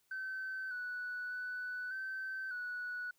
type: tone with pitch steps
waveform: sine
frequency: 1535 / 1479 / 1490 / 1543 / 1472 Hz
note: G6 / F#6 / F#6 / G6 / F#6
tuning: -37 / -1 / +12 / -28 / -9 cents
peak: -37 dBFS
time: 0.11-3.11 s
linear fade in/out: 5 ms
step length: 600 ms
effects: tanh soft clip ceiling -35 dBFS + white hiss -75 dBFS RMS until 3.18 s